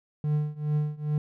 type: tone with tremolo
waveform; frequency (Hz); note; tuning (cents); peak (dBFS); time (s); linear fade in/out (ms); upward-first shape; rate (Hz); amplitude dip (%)
triangle; 150; D3; +37; -19; 0.24-1.18; 2; triangle; 2.4; 95
effects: none